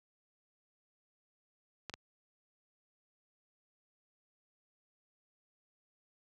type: clicks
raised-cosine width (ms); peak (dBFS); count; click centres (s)
0.2; -23; 2; 1.897 / 1.939
effects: high-pass 60 Hz 12 dB/octave